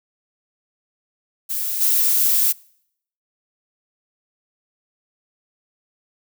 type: noise with level steps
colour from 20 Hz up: violet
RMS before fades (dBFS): -24 / -17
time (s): 1.49-2.53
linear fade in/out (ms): 20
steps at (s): 1.8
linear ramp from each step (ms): 20
effects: noise-tail reverb RT60 0.7 s tail -25 dB re dry